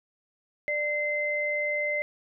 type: tone pair together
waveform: sine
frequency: 592.5 / 2068 Hz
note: D5 / C7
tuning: +15 / -21 cents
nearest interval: octave + minor seventh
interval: 2164 cents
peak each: -30 / -27 dBFS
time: 0.68-2.02 s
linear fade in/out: 0 ms
effects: none